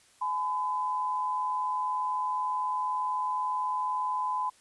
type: tone pair together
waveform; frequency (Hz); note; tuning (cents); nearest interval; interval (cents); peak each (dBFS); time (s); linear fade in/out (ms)
sine; 849 / 1009; G#5 / B5; +38 / +37; minor third; 299; -35 / -28; 0.21-4.5; 10
effects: white hiss -61 dBFS RMS until 4.6 s + resampled to 24000 Hz